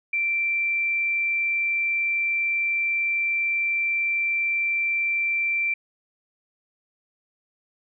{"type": "tone", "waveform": "sine", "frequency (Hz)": 2349, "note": "D7", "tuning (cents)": 0, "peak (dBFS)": -21, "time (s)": [0.13, 5.74], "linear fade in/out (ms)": 5, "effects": []}